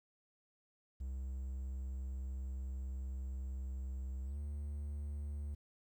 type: tone with pitch glide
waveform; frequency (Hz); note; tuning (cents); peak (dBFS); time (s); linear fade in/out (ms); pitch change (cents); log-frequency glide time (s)
triangle; 65.41 to 72.58; C2 to D2; 0 to -20; -37; 1-5.55; 10; +180; 4.24-4.38
effects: 12-bit